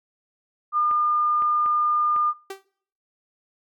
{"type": "tone", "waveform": "sine", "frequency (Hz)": 1209, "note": "D6", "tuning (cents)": 50, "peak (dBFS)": -18, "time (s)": [0.72, 2.34], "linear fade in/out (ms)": 50}
{"type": "clicks", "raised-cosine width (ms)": 0.5, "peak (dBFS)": -24, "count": 4, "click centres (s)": [0.912, 1.422, 1.661, 2.163]}
{"type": "tone with exponential decay", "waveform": "sawtooth", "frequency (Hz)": 388.2, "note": "G4", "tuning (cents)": -17, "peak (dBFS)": -25, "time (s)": [2.5, 2.65], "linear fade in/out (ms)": 5, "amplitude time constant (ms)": 31}
{"effects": ["noise-tail reverb RT60 0.6 s tail -23 dB re dry"]}